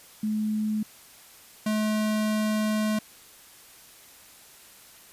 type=tone pair in turn; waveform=sine / square; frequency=214.5 / 214.5 Hz; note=A3 / A3; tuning=-44 / -44 cents; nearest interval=unison; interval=0 cents; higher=neither; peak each=-24 dBFS; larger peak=neither; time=0.23-0.83 / 1.66-2.99 s; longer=second; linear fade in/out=5 ms; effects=white hiss -51 dBFS RMS until 5.12 s + resampled to 32000 Hz